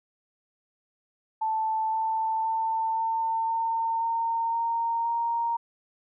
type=tone with pitch steps; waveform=sine; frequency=880 / 887.1 / 894.3 / 901.6 / 908.9 / 916.3 / 923.8 / 931.3 Hz; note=A5 / A5 / A5 / A5 / A#5 / A#5 / A#5 / A#5; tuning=0 / +14 / +28 / +42 / -44 / -30 / -16 / -2 cents; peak=-24 dBFS; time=1.41-5.57 s; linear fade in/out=10 ms; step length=520 ms; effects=none